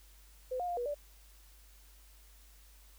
sine tone with pitch steps, 509 / 713 / 701 / 484.1 / 583 Hz, C5 / F5 / F5 / B4 / D5, -48 / +36 / +6 / -35 / -13 cents, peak -33 dBFS, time 0.51-0.945 s, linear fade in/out 10 ms, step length 87 ms, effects added 50 Hz sine -57 dBFS peak until 2.98 s + white hiss -63 dBFS RMS until 2.98 s

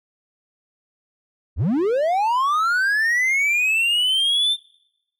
triangle linear sweep, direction up, 51.91 to 3604 Hz, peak -15 dBFS, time 1.56-4.57 s, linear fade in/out 50 ms, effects noise-tail reverb RT60 0.9 s tail -26 dB re dry

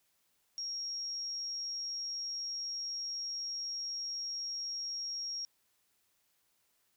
sine tone, 5588 Hz, F8, in tune, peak -36 dBFS, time 0.58-5.45 s, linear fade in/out 0 ms, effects white hiss -75 dBFS RMS until 6.96 s

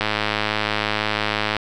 click train, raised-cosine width 0.3 ms, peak -4 dBFS, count 166, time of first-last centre 0.01-1.567 s, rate 106 Hz, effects none

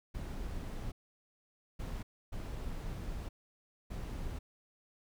brown noise bursts at uneven times, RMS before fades -40 dBFS, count 4, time 0.14-0.92 / 1.79-2.03 / 2.32-3.29 / 3.9-4.39 s, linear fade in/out 10 ms, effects none

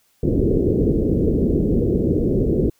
white low-pass noise, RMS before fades -18 dBFS, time 0.23-2.7 s, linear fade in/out 5 ms, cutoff 460 Hz, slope 48 dB/octave, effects white hiss -62 dBFS RMS until 2.79 s

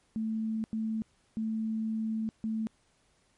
sine tone bursts at uneven times, 220.6 Hz, A3, 5 cents sharp, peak -29 dBFS, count 4, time 0.16-0.64 / 0.73-1.02 / 1.37-2.29 / 2.44-2.67 s, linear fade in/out 0 ms, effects pink hiss -69 dBFS RMS until 3.37 s + MP3 48 kbps

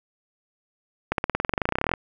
accelerating click train, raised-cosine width 0.5 ms, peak -7 dBFS, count 22, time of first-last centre 1.12-1.938 s, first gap 62 ms, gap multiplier 0.95, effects none

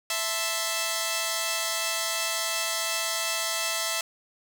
5% pulse chord, A minor, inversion second, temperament equal, 659.3 / 880 / 1046.5 Hz, E5 / A5 / C6, 0 / 0 / 0 cents, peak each -17 / -22 / -21 dBFS, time 0.1-4.01 s, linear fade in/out 2 ms, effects none

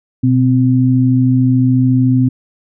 sine tone pair together, 124.2 / 257.9 Hz, B2 / C4, +10 / -25 cents, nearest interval octave + minor second, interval 1265 cents, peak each -11 dBFS, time 0.23-2.29 s, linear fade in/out 10 ms, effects none

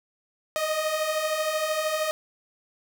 sawtooth beating tone pair, 612 / 625 Hz, D#5 / D#5, -29 / +8 cents, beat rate 13 Hz, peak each -27 / -22 dBFS, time 0.56-2.11 s, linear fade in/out 0 ms, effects none

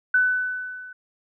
sine tone with level ramp, 1500 Hz, F#6, 23 cents sharp, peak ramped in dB -14 to -38 dBFS, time 0.14-0.93 s, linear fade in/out 5 ms, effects none

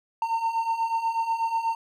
triangle beating tone pair, 904 / 912.2 Hz, A5 / A#5, +47 / -38 cents, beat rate 8.2 Hz, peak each -28 / -23 dBFS, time 0.22-1.75 s, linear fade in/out 2 ms, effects none

